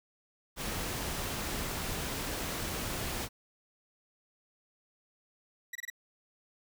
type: noise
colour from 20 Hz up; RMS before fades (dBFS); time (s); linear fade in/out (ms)
pink; -36; 0.56-3.29; 50
type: tone bursts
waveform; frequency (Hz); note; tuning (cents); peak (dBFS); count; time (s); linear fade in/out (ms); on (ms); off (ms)
40% pulse; 1935; B6; -36; -36; 4; 5.73-5.901; 5; 24; 25
effects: none